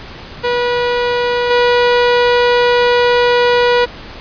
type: tone with level steps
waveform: sawtooth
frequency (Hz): 485.9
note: B4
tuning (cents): -28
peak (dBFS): -9 / -5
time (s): 0.43-3.86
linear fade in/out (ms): 20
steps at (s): 1.5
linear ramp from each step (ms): 10
effects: pink hiss -32 dBFS RMS until 4.2 s + resampled to 11025 Hz